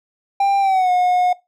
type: tone with pitch glide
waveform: triangle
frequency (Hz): 793 to 723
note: G5 to F#5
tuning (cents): +20 to -40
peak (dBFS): -11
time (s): 0.4-1.33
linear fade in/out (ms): 5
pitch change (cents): -160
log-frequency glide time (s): 0.6-0.91
effects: noise-tail reverb RT60 0.2 s tail -20 dB re dry